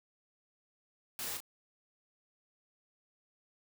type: noise with echo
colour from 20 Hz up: white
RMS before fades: -40 dBFS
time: 1.19-1.37 s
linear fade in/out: 0 ms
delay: 33 ms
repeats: 1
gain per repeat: -5 dB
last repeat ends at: 1.403 s
effects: none